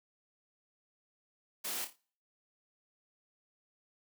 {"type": "noise with echo", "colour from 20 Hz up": "white", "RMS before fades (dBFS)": -38, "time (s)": [1.64, 1.85], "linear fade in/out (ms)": 10, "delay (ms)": 28, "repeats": 4, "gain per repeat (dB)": -8, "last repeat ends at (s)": 1.962, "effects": ["noise-tail reverb RT60 0.5 s tail -26 dB re dry", "high-pass 200 Hz 12 dB/octave"]}